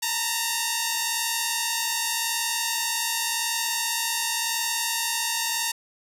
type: tone pair together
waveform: 5% pulse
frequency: 901.1 / 942 Hz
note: A5 / A#5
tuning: +41 / +18 cents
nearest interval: minor second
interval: 77 cents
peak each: -15 dBFS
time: 0.02-5.72 s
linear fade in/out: 10 ms
effects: none